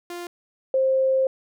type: tone pair in turn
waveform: sawtooth / sine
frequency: 349.2 / 528.3 Hz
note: F4 / C5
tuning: 0 / +17 cents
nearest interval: perfect fifth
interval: 717 cents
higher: second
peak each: -28 / -17 dBFS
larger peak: second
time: 0.1-0.27 / 0.74-1.27 s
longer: second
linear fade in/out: 2 ms
effects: none